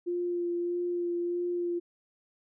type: tone with vibrato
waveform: sine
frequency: 349.2 Hz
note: F4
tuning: in tune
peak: -28 dBFS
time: 0.06-1.8 s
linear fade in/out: 20 ms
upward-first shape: sine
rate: 1.6 Hz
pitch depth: 14 cents each way
effects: none